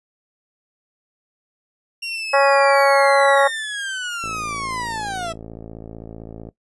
30% pulse linear sweep, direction down, 2771 to 647 Hz, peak -22 dBFS, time 2.02-5.33 s, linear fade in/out 10 ms
harmonic tone, 277.2 Hz, C#4, in tune, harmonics 2 / 3 / 4 / 5 / 6 / 7, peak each -14 / -18 / -20 / -22 / -24 / -25 dBFS, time 2.33-3.48 s, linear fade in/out 10 ms
click train, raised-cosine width 2 ms, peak -22 dBFS, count 126, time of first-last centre 4.24-6.488 s, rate 55.6 Hz
effects noise-tail reverb RT60 0.1 s tail -17 dB re dry + resampled to 24000 Hz

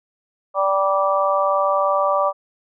harmonic tone, 194.5 Hz, G3, 13 cents flat, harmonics 3 / 4 / 5 / 6, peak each -19 / -24 / -24 / -20 dBFS, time 0.54-2.33 s, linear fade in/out 50 ms, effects none

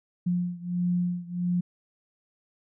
sine beating tone pair, 176.5 / 178 Hz, F3 / F3, +19 / +33 cents, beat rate 1.5 Hz, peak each -27 / -29 dBFS, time 0.26-1.61 s, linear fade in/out 10 ms, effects none

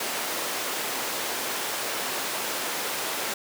pink high-pass noise, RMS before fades -30 dBFS, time 0-3.34 s, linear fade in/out 5 ms, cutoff 430 Hz, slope 12 dB/octave, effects none

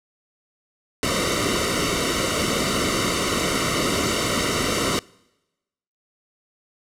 pink noise with comb filter, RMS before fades -22 dBFS, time 1.03-4.99 s, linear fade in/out 0 ms, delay 1.2 ms, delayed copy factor -0.9, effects noise-tail reverb RT60 1.0 s tail -25 dB re dry + low-pass 9000 Hz 12 dB/octave

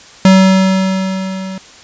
square tone with level ramp, 189.8 Hz, F#3, 44 cents sharp, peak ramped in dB -3 to -23 dBFS, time 0.25-1.58 s, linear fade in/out 2 ms, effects white hiss -38 dBFS RMS until 1.83 s + resampled to 16000 Hz

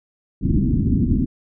white low-pass noise, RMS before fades -18 dBFS, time 0.41-1.26 s, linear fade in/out 20 ms, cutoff 290 Hz, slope 48 dB/octave, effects none

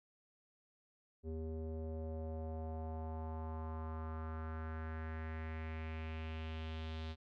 square tone with low-pass filter sweep, 79.7 Hz, D#2, 42 cents sharp, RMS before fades -43 dBFS, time 1.23-7.16 s, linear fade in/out 50 ms, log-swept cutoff 400 to 3800 Hz, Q 2.9, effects none

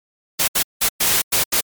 white noise bursts at uneven times, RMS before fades -17 dBFS, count 6, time 0.39-0.48 / 0.55-0.63 / 0.81-0.89 / 1-1.22 / 1.32-1.44 / 1.52-1.61 s, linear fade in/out 10 ms, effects MP3 96 kbps

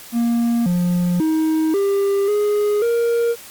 triangle tone with pitch steps, 234.8 / 176.7 / 316.1 / 397.4 / 415.8 / 468.2 Hz, A#3 / F3 / D#4 / G4 / G#4 / A#4, +13 / +21 / +27 / +24 / +2 / +8 cents, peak -13 dBFS, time 0.12-3.36 s, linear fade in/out 50 ms, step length 540 ms, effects white hiss -39 dBFS RMS until 3.5 s + Opus 48 kbps

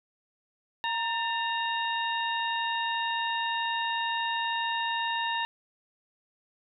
harmonic tone with a mistuned harmonic, 931 Hz, A#5, 2 cents flat, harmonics 1 / 2 / 3 / 4, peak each -30 / -33 / -35 / -36 dBFS, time 0.84-5.45 s, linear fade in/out 0 ms, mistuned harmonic 2, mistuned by -64 cents, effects none

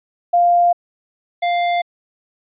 sine / square tone pair in turn, 698.5 / 698.5 Hz, F5 / F5, 0 / 0 cents, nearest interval unison, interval 0 cents, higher neither, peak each -10 / -16 dBFS, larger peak first, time 0.33-0.73 / 1.42-1.82 s, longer neither, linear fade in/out 10 ms, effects resampled to 8000 Hz

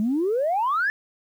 sine exponential sweep, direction up, 204 to 1779 Hz, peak -19 dBFS, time 0-0.9 s, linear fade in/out 0 ms, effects tanh soft clip ceiling -16 dBFS + 9-bit

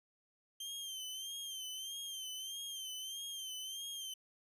sawtooth tone with vibrato, 3136 Hz, G7, in tune, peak -39 dBFS, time 0.6-4.14 s, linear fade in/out 5 ms, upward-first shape sine, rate 1.6 Hz, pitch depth 67 cents each way, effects resampled to 32000 Hz

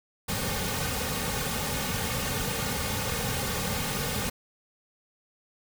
pink noise with comb filter, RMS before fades -30 dBFS, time 0.28-4.3 s, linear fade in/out 10 ms, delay 3 ms, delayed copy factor -0.75, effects none

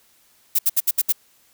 violet noise bursts, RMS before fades -17 dBFS, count 6, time 0.55-1.125 s, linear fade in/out 10 ms, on 40 ms, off 67 ms, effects white hiss -58 dBFS RMS until 1.53 s

